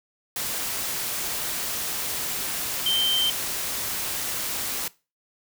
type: tone in noise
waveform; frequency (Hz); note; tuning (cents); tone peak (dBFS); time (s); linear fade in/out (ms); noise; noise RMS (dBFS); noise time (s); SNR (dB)
sine; 3123; G7; -7; -20; 2.86-3.3; 2; white; -29; 0.36-4.88; +6
effects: noise-tail reverb RT60 0.3 s tail -21 dB re dry